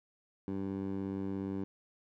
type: tone with band-pass filter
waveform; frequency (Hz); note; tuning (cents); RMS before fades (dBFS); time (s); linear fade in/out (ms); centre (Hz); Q
15% pulse; 97.1; G2; -16; -37; 0.48-1.64; 0; 270; 1.1
effects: none